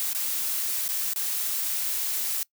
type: noise with dropouts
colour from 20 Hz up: blue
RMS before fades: -28 dBFS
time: 0-2.43 s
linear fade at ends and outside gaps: 0 ms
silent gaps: 0.131-0.148 / 0.88-0.889 / 1.134-1.16 s
effects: noise-tail reverb RT60 0.1 s tail -22 dB re dry